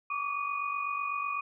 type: tone cluster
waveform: sine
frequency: 1134 / 1182 / 2474 Hz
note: C#6 / D6 / D#7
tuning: +39 / +11 / -10 cents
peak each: -33 / -36 / -36 dBFS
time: 0.1-1.41 s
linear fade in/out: 5 ms
effects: none